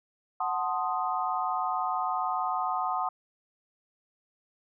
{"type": "chord", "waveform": "sine", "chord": "F# diminished seventh", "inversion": "none", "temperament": "equal", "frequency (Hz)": [740, 880, 1046.5, 1244.5], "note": ["F#5", "A5", "C6", "Eb6"], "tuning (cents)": [0, 0, 0, 0], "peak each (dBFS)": [-31, -34, -33, -32], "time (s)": [0.4, 3.09], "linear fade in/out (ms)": 5, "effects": []}